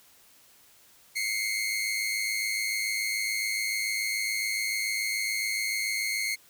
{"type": "tone pair together", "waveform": "sawtooth", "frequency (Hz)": [2097, 2204], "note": ["C7", "C#7"], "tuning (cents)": [3, -11], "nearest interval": "minor second", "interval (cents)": 86, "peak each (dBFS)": [-27, -27], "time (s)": [1.15, 6.36], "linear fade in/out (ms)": 20, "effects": ["white hiss -58 dBFS RMS until 6.49 s"]}